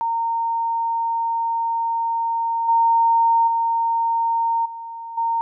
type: tone with level steps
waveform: sine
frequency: 920 Hz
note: A#5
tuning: 23 cents flat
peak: -19 / -13 / -17 / -30 / -18 dBFS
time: 0.01-5.41 s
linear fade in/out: 0 ms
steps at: 2.68 / 3.47 / 4.65 / 5.17 s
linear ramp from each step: 10 ms
effects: none